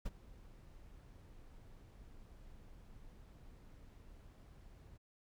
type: noise with ADSR envelope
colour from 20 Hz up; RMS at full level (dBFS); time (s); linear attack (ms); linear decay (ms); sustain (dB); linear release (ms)
brown; -37; 0.05-4.98; 12; 31; -20; 17
effects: none